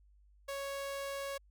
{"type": "tone", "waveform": "sawtooth", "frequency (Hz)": 554.4, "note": "C#5", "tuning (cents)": 0, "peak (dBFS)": -34, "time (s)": [0.48, 1.38], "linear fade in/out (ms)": 10, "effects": ["added 50 Hz sine -61 dBFS peak until 1.5 s"]}